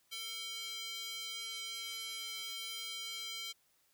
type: tone with high-pass filter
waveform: square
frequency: 449.8 Hz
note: A4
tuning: 38 cents sharp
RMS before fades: -43 dBFS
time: 0.11-3.53 s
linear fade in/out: 20 ms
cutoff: 3100 Hz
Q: 2.3
effects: white hiss -73 dBFS RMS until 3.93 s